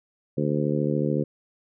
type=harmonic tone; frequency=73.8 Hz; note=D2; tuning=9 cents sharp; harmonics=2 / 3 / 4 / 5 / 6 / 7; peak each=-26 / -28 / -29 / -30 / -31 / -31 dBFS; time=0.37-1.24 s; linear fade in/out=10 ms; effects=none